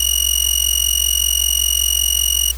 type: tone with amplitude modulation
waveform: 15% pulse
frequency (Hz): 2900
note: F#7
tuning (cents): -35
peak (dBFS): -3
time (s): 0-2.52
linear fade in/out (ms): 5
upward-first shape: sine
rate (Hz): 45.2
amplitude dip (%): 100
effects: added 60 Hz sine -25 dBFS peak until 2.57 s + white hiss -36 dBFS RMS until 2.57 s